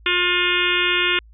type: harmonic tone with a mistuned harmonic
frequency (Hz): 356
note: F4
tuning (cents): +33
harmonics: 1 / 3 / 4 / 5 / 6 / 7 / 8 / 9 / 10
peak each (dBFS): -26 / -29 / -24 / -27 / -25 / -23 / -23 / -29 / -27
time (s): 0.06-1.19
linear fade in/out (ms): 2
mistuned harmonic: 10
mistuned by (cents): -33
effects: added 55 Hz sine -44 dBFS peak until 1.33 s